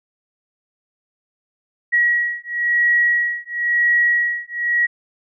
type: beating tone pair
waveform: sine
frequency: 1912 / 1912.98 Hz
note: A#6 / A#6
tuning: +43 / +44 cents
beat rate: 0.98 Hz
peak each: -18 dBFS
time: 1.92-4.87 s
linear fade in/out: 20 ms
effects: none